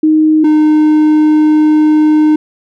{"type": "tone pair in turn", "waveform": ["sine", "triangle"], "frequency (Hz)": [310.9, 306.3], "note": ["D#4", "D#4"], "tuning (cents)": [-1, -27], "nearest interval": "unison", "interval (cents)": 26, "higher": "first", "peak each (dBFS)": [-5, -3], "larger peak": "second", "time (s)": [[0.03, 0.44], [0.44, 2.36]], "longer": "second", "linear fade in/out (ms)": 5, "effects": []}